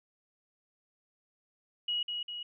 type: tone with echo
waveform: sine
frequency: 2905 Hz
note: F#7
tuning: 32 cents flat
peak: -29 dBFS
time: 1.88-2.03 s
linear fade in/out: 5 ms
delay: 200 ms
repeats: 2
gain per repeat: -4 dB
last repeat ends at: 2.43 s
effects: none